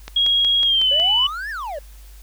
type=click train; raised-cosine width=0.2 ms; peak=-14 dBFS; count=6; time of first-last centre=0.08-0.999 s; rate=5.44 Hz
type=tone with pitch glide; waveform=sine; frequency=3291 to 2983 Hz; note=G#7 to F#7; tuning=-16 to +13 cents; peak=-14 dBFS; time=0.16-1.27 s; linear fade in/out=5 ms; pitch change=-171 cents; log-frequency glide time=0.64-0.92 s
type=exponential two-way sweep; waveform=triangle; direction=up then down; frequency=544 to 1834 to 544 Hz; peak=-24 dBFS; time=0.91-1.79 s; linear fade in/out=5 ms; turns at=1.5 s
effects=added 50 Hz sine -39 dBFS peak until 2.22 s + white hiss -51 dBFS RMS until 2.22 s